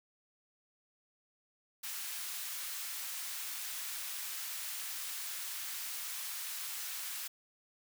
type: high-pass noise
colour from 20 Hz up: white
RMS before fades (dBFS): -41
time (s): 1.83-7.28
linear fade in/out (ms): 10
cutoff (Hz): 1200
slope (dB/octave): 12
effects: none